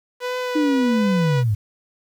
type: tone with vibrato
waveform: sawtooth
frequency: 493.9 Hz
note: B4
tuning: in tune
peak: -19 dBFS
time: 0.2-1.44 s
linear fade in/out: 50 ms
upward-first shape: triangle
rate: 1.4 Hz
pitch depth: 34 cents each way
type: linear sweep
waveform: sine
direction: down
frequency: 311.9 to 98 Hz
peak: -16 dBFS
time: 0.55-1.55 s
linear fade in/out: 10 ms
effects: low-pass 5000 Hz 12 dB/octave + 8-bit